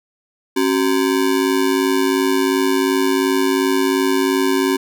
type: ring-modulated tone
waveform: square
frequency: 325.4 Hz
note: E4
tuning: 22 cents flat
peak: -12 dBFS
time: 0.56-4.77 s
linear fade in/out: 10 ms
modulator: 51.4 Hz
effects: none